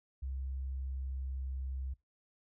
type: tone with pitch glide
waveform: sine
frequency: 66.3 to 65.92 Hz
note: C2 to C2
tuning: +23 to +14 cents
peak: -36 dBFS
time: 0.22-1.94 s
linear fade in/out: 10 ms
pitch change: -9 cents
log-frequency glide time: 0.55-1.49 s
effects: noise-tail reverb RT60 0.2 s tail -22 dB re dry

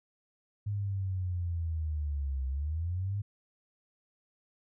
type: linear two-way sweep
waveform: sine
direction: down then up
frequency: 103.83 to 64.9 to 103.83 Hz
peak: -30 dBFS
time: 0.66-3.22 s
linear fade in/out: 10 ms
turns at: 2.47 s
effects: none

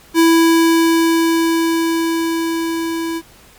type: tone with level ramp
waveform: square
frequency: 330 Hz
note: E4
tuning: 2 cents sharp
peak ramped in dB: -8 to -20 dBFS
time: 0.14-3.22 s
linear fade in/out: 50 ms
effects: pink hiss -45 dBFS RMS until 3.58 s + MP3 96 kbps

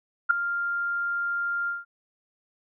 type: tone with ADSR envelope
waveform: sine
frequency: 1396.9 Hz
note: F6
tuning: in tune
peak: -12 dBFS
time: 0.29-1.85 s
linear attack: 18 ms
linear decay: 3 ms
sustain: -13 dB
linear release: 170 ms
effects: none

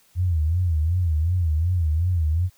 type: tone with vibrato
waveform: sine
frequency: 83.6 Hz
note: E2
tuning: 25 cents sharp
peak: -18 dBFS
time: 0.15-2.5 s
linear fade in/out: 50 ms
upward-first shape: sine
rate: 2.7 Hz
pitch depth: 160 cents each way
effects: white hiss -59 dBFS RMS until 2.57 s

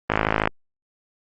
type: click train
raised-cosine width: 0.5 ms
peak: -3 dBFS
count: 21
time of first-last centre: 0.1-0.475 s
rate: 53.4 Hz
effects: Opus 32 kbps

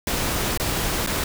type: noise with dropouts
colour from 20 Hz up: pink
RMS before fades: -24 dBFS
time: 0.07-1.24 s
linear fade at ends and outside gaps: 2 ms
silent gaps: 0.575-0.598 / 1.064-1.072 s
effects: none

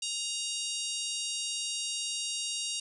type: harmonic tone with a mistuned harmonic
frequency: 940 Hz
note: A#5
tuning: 14 cents sharp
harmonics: 3 / 4 / 5 / 6 / 7 / 8 / 9 / 10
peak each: -38 / -39 / -40 / -41 / -41 / -42 / -43 / -43 dBFS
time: 0.02-2.8 s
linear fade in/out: 5 ms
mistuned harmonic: 5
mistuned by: -23 cents
effects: none

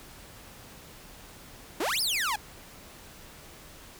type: exponential two-way sweep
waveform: sawtooth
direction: up then down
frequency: 272.6 to 5470 to 790 Hz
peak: -23 dBFS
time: 1.8-2.36 s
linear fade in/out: 5 ms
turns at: 2.01 s
effects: pink hiss -49 dBFS RMS until 3.99 s

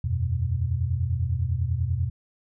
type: chord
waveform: sine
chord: E suspended second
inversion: none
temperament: equal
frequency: 82.41 / 92.5 / 123.47 Hz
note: E2 / F#2 / B2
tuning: 0 / 0 / 0 cents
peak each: -27 dBFS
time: 0.04-2.1 s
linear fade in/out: 5 ms
effects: none

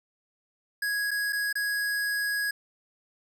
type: tone with dropouts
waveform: square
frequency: 1661.2 Hz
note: G#6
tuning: in tune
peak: -27 dBFS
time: 0.82-2.51 s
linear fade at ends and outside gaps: 5 ms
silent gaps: 1.109-1.113 / 1.325-1.329 / 1.528-1.554 s
effects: none

